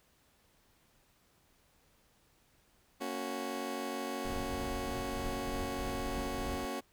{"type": "chord", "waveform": "20% pulse", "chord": "F# major", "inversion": "first", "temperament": "just", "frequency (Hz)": [231.2, 277.5, 370], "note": ["A#3", "C#4", "F#4"], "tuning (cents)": [-14, 2, 0], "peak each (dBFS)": [-37, -35, -36], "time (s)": [3, 6.81], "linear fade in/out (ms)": 20}
{"type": "noise with tremolo", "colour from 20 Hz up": "brown", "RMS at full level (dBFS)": -40, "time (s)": [4.24, 6.66], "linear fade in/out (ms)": 10, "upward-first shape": "sine", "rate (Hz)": 3.2, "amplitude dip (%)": 35}
{"effects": ["pink hiss -69 dBFS RMS until 6.92 s"]}